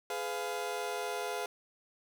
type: chord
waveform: 30% pulse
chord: F diminished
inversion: first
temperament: just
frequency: 419.1 / 502.9 / 698.5 Hz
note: Ab4 / Cb5 / F5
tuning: +16 / +31 / 0 cents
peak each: -36 / -37 / -36 dBFS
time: 0.1-1.46 s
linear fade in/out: 2 ms
effects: none